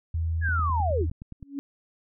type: tone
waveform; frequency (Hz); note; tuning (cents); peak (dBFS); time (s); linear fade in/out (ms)
sine; 81.9; E2; -11; -24; 0.14-1.1; 5
type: linear sweep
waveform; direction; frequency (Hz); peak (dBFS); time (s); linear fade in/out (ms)
sine; down; 1710 to 257.9; -25; 0.41-1.07; 50
type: click train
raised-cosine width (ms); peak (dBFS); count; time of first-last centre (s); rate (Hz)
5; -27; 10; 0.49-1.427; 9.6
type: tone with exponential growth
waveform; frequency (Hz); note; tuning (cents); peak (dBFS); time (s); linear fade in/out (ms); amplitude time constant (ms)
sine; 280; C#4; +18; -26; 1.4-1.59; 0; 40
effects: none